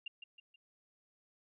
sine tone with echo, 2794 Hz, F7, in tune, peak -39 dBFS, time 0.06-0.08 s, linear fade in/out 5 ms, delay 160 ms, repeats 3, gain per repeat -7 dB, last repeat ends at 0.56 s, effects none

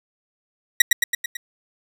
sawtooth tone with echo, 1915 Hz, A#6, 46 cents sharp, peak -4 dBFS, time 0.8-0.82 s, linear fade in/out 5 ms, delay 110 ms, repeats 5, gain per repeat -4 dB, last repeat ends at 1.37 s, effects none

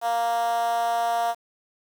10% pulse tone with high-pass filter, 233.1 Hz, A#3, in tune, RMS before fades -24 dBFS, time 0.01-1.35 s, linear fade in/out 50 ms, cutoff 740 Hz, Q 7.3, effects 8-bit

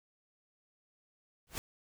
pink noise with exponential growth, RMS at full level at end -33 dBFS, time 1.47-1.58 s, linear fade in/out 0 ms, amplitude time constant 22 ms, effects none

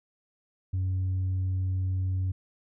sine tone, 93.3 Hz, F#2, 15 cents sharp, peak -23 dBFS, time 0.73-2.32 s, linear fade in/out 10 ms, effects tanh soft clip ceiling -24 dBFS

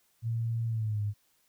sine tone with pitch glide, 115 to 103.64 Hz, A#2 to G#2, -23 to -3 cents, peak -28 dBFS, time 0.22-1.14 s, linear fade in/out 50 ms, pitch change -180 cents, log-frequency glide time 0.67-1.02 s, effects white hiss -70 dBFS RMS until 1.48 s

